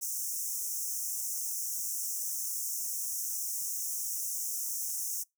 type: high-pass noise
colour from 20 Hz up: pink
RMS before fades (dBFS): -35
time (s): 0.01-5.24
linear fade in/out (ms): 20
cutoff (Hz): 5600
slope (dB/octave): 96
effects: noise-tail reverb RT60 0.2 s tail -26 dB re dry